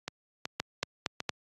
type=two click trains; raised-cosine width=0.2 ms; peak=-16 / -11 dBFS; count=4 / 4; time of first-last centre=0.08-1.204 / 0.6-1.293 s; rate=2.67 / 4.33 Hz; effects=high-pass 100 Hz 12 dB/octave + AAC 32 kbps